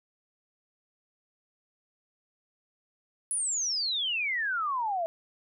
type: exponential sweep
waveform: sine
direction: down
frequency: 10270 to 643 Hz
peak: -27 dBFS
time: 3.31-5.06 s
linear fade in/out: 0 ms
effects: none